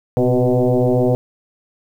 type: tone with frequency modulation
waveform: sine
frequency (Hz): 121.3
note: B2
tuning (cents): -31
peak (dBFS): -12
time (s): 0.17-1.15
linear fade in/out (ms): 0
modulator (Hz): 125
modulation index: 4.2
effects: 8-bit